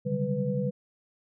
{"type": "tone cluster", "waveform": "sine", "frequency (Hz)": [133.1, 144.7, 186.7, 197.6, 496.1], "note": ["C3", "D3", "F#3", "G3", "B4"], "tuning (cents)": [30, -25, 16, 14, 8], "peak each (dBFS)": [-35, -31, -36, -31, -31], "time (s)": [0.05, 0.71], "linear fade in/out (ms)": 20, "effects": []}